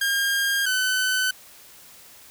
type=tone pair in turn; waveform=sawtooth; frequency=1613 / 1513.3 Hz; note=G6 / F#6; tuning=+49 / +39 cents; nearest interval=minor second; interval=110 cents; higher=first; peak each=-17 dBFS; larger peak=neither; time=0.01-0.66 / 0.66-1.31 s; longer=neither; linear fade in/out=5 ms; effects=white hiss -48 dBFS RMS until 2.3 s